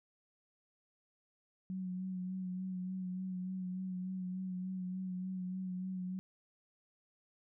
sine tone with vibrato, 185 Hz, F#3, in tune, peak -37 dBFS, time 1.7-6.19 s, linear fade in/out 0 ms, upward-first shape sine, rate 3.4 Hz, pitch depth 29 cents each way, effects none

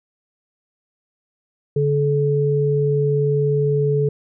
sine tone pair together, 143.9 / 430.6 Hz, D3 / A4, -35 / -37 cents, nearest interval octave + perfect fifth, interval 1898 cents, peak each -18 dBFS, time 1.76-4.09 s, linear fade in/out 5 ms, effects none

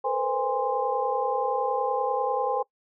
sine tone cluster, 447.1 / 486.6 / 517 / 816 / 1043 Hz, A4 / B4 / C5 / G#5 / C6, +28 / -26 / -21 / -31 / -6 cents, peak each -33 / -32 / -29 / -27 / -32 dBFS, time 0.04-2.63 s, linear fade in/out 10 ms, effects noise-tail reverb RT60 0.1 s tail -22 dB re dry

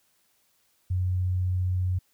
sine tone, 91.5 Hz, F#2, 19 cents flat, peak -23 dBFS, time 0.9-1.99 s, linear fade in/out 10 ms, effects white hiss -68 dBFS RMS until 2.13 s

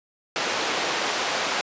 pink band-pass noise, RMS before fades -26 dBFS, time 0.36-1.61 s, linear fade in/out 0 ms, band 470 to 5700 Hz, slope 12 dB/octave, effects resampled to 16000 Hz

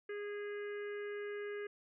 harmonic tone, 411.8 Hz, G#4, 15 cents flat, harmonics 1 / 3 / 4 / 5 / 6 / 7, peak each -40 / -56 / -50 / -53 / -62 / -63 dBFS, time 0.09-1.67 s, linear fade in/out 5 ms, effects none

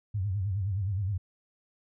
sine tone with vibrato, 98 Hz, G2, in tune, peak -27 dBFS, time 0.14-1.18 s, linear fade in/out 10 ms, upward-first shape sine, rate 9.6 Hz, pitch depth 140 cents each way, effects none

